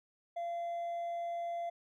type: tone with hard clipping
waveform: sine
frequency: 686 Hz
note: F5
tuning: 31 cents flat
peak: -36 dBFS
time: 0.36-1.7 s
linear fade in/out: 10 ms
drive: 2 dB
effects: none